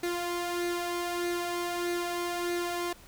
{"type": "tone with flanger", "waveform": "sawtooth", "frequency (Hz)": 349.2, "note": "F4", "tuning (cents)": 0, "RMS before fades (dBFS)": -32, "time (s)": [0.03, 2.93], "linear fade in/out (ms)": 5, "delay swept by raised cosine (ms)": [0.47, 1.97], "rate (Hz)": 1.6, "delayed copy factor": 0.5, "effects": ["pink hiss -54 dBFS RMS until 3.07 s"]}